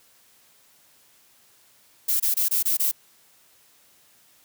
violet noise bursts, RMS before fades -22 dBFS, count 6, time 2.08-2.915 s, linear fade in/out 10 ms, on 120 ms, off 23 ms, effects white hiss -58 dBFS RMS until 4.44 s + high-pass 60 Hz 12 dB/octave

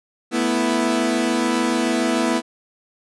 sawtooth chord, A suspended second, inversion none, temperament equal, 220 / 246.9 / 329.6 Hz, A3 / B3 / E4, 0 / 0 / 0 cents, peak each -21 / -17 / -18 dBFS, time 0.31-2.42 s, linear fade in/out 50 ms, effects resampled to 24000 Hz

